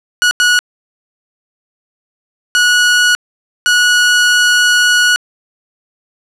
sawtooth tone bursts at uneven times, 1462 Hz, F#6, 21 cents flat, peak -4 dBFS, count 4, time 0.22-0.31 / 0.4-0.59 / 2.55-3.15 / 3.66-5.16 s, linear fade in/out 0 ms, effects low-pass 9000 Hz 12 dB/octave

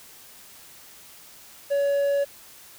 triangle tone, 564 Hz, C#5, 30 cents sharp, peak -18 dBFS, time 1.7-2.25 s, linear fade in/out 20 ms, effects white hiss -48 dBFS RMS until 2.78 s

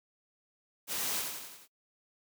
white noise with echo, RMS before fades -35 dBFS, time 0.87-1.24 s, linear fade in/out 50 ms, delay 88 ms, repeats 5, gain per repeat -4 dB, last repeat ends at 1.68 s, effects noise-tail reverb RT60 0.1 s tail -25 dB re dry + high-pass 150 Hz 12 dB/octave

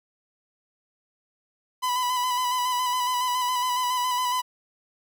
45% pulse tone with vibrato, 997 Hz, B5, 16 cents sharp, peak -23 dBFS, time 1.82-4.42 s, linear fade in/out 20 ms, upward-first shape square, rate 7.2 Hz, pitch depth 25 cents each way, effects none

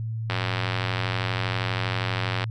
click train, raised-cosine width 0.3 ms, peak -10 dBFS, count 199, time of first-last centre 0.3-2.441 s, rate 92.5 Hz, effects added 112 Hz sine -27 dBFS peak until 2.5 s

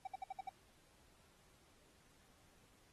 triangle tone bursts, 767 Hz, G5, 38 cents flat, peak -39 dBFS, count 6, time 0.05-0.493 s, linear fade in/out 5 ms, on 23 ms, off 61 ms, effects pink hiss -70 dBFS RMS until 2.92 s + AAC 32 kbps

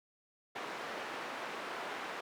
white band-pass noise, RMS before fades -42 dBFS, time 0.55-2.21 s, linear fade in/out 10 ms, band 310 to 1600 Hz, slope 12 dB/octave, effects none

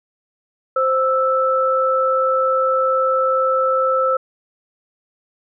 sine tone pair together, 523.4 / 1319 Hz, C5 / E6, 0 / +1 cents, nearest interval octave + major third, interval 1601 cents, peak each -17 dBFS, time 0.76-4.17 s, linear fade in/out 5 ms, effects none

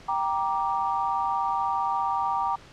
sine chord, G minor, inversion none, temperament just, 784 / 940.8 / 1176 Hz, G5 / Bb5 / D6, 0 / +16 / +2 cents, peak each -28 / -27 / -29 dBFS, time 0.08-2.56 s, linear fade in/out 10 ms, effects pink hiss -49 dBFS RMS until 2.72 s + low-pass 5000 Hz 12 dB/octave

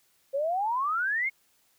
sine exponential sweep, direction up, 530 to 2217 Hz, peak -25 dBFS, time 0.33-1.3 s, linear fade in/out 20 ms, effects white hiss -67 dBFS RMS until 1.78 s

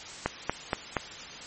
click train, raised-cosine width 0.5 ms, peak -10 dBFS, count 4, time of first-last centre 0.26-0.968 s, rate 4.24 Hz, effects white hiss -42 dBFS RMS until 1.46 s + MP3 32 kbps

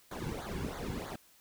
brown noise with flanger, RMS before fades -39 dBFS, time 0.11-1.16 s, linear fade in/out 5 ms, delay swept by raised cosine 0.36 to 1.66 ms, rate 3.1 Hz, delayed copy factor -0.9, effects white hiss -63 dBFS RMS until 1.4 s

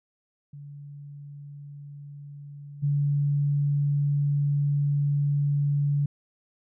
sine tone with level steps, 143.6 Hz, D3, 39 cents flat, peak -39 / -21 dBFS, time 0.53-6.06 s, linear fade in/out 5 ms, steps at 2.82 s, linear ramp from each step 20 ms, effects none

